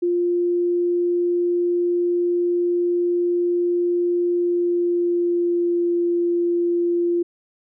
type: tone with pitch glide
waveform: sine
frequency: 350 to 346 Hz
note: F4 to F4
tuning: +4 to -16 cents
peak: -17 dBFS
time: 0.02-7.23 s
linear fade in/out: 10 ms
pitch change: -20 cents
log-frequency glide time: 4.35-5.95 s
effects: none